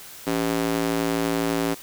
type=tone with high-pass filter; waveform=square; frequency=56 Hz; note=A1; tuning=31 cents sharp; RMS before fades=-24 dBFS; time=0.26-1.75 s; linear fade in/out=20 ms; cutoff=280 Hz; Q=1.6; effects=white hiss -42 dBFS RMS until 1.82 s